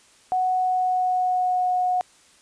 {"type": "tone with pitch glide", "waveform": "sine", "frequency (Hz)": [740, 729.4], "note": ["F#5", "F#5"], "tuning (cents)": [0, -25], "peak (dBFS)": -19, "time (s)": [0.32, 2.01], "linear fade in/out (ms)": 0, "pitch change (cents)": -25, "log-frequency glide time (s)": [0.53, 1.72], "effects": ["white hiss -55 dBFS RMS until 2.41 s", "resampled to 22050 Hz"]}